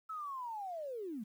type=linear sweep; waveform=sine; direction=down; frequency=1318.5 to 197.9 Hz; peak=-39 dBFS; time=0.09-1.24 s; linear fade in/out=10 ms; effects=11-bit